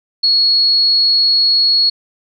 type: tone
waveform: sine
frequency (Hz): 4339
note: C#8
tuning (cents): -38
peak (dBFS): -9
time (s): 0.23-1.9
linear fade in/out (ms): 10
effects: none